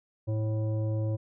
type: tone with frequency modulation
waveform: sine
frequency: 108.8 Hz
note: A2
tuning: 19 cents flat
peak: -26 dBFS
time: 0.27-1.17 s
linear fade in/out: 20 ms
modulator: 436 Hz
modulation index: 0.52
effects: none